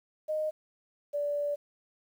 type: tone pair in turn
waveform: sine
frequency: 618 / 581 Hz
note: D#5 / D5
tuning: -12 / -19 cents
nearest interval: minor second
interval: 107 cents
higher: first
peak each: -28 dBFS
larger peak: neither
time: 0.28-0.51 / 1.13-1.56 s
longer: second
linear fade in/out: 20 ms
effects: 10-bit